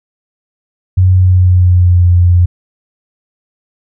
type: tone with pitch glide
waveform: sine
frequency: 92.5 to 88.32 Hz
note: F#2 to F2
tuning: 0 to +20 cents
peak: -4 dBFS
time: 0.97-2.46 s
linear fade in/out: 10 ms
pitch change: -80 cents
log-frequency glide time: 1.14-2.06 s
effects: none